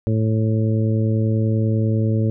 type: harmonic tone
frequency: 110.1 Hz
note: A2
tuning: 2 cents sharp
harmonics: 1 / 2 / 3 / 4 / 5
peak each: -17 / -23 / -27 / -29 / -31 dBFS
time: 0.07-2.3 s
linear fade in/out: 0 ms
effects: none